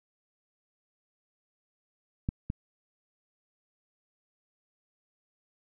clicks, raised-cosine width 5 ms, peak -16 / -19 dBFS, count 2, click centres 2.289 / 2.501 s, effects none

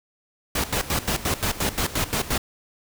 pink noise with tremolo, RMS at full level -23 dBFS, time 0.55-2.38 s, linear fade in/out 5 ms, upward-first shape square, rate 5.7 Hz, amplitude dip 80%, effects none

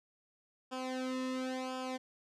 sawtooth tone with flanger, 257.8 Hz, C4, 26 cents flat, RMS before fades -38 dBFS, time 0.71-1.98 s, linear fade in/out 20 ms, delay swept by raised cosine 0.49 to 1.34 ms, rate 0.95 Hz, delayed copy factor -1, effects low-pass 7000 Hz 12 dB/octave

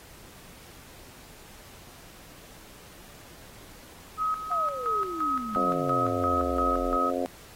sine tone with tremolo, 1270 Hz, D#6, 35 cents sharp, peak -24 dBFS, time 4.17-7.13 s, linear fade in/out 50 ms, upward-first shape square, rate 2.9 Hz, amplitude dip 65%
sine exponential sweep, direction down, 727 to 38.89 Hz, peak -33 dBFS, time 4.5-6.97 s, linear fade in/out 10 ms
harmonic tone, 88.8 Hz, F2, 29 cents sharp, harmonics 3 / 4 / 5 / 6 / 7 / 8, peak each -31 / -35 / -35 / -32 / -34 / -35 dBFS, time 5.56-7.26 s, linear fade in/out 0 ms
effects pink hiss -50 dBFS RMS until 7.55 s + AAC 48 kbps

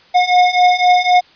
square beating tone pair, 720 / 723.9 Hz, F#5 / F#5, -47 / -38 cents, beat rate 3.9 Hz, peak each -14 / -12 dBFS, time 0.14-1.21 s, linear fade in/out 20 ms, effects white hiss -47 dBFS RMS until 1.35 s + resampled to 11025 Hz

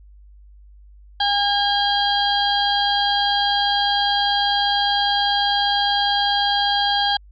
harmonic tone with a mistuned harmonic, 811 Hz, G#5, 41 cents flat, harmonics 1 / 2 / 4 / 5 / 6, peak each -20 / -25 / -21 / -28 / -28 dBFS, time 1.2-7.17 s, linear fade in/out 5 ms, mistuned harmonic 6, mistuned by -59 cents, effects added 50 Hz sine -43 dBFS peak until 7.31 s

